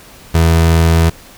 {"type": "tone", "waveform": "30% pulse", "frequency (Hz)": 82.41, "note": "E2", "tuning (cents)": 0, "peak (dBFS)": -5, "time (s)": [0.34, 1.1], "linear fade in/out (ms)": 10, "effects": ["pink hiss -39 dBFS RMS until 1.37 s"]}